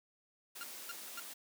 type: high-pass noise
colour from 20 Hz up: white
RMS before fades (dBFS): -48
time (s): 0.55-1.34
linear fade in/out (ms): 10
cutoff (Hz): 200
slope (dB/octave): 24
type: tone bursts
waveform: sawtooth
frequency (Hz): 1396.9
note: F6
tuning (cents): 0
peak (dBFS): -38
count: 3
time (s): 0.61-1.196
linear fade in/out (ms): 0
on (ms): 22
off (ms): 260
effects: none